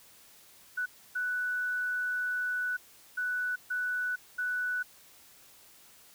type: tone bursts at uneven times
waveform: sine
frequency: 1485 Hz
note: F#6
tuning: 6 cents sharp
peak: -29 dBFS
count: 5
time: 0.77-0.86 / 1.15-2.77 / 3.17-3.56 / 3.7-4.16 / 4.38-4.83 s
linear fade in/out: 10 ms
effects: white hiss -57 dBFS RMS until 6.14 s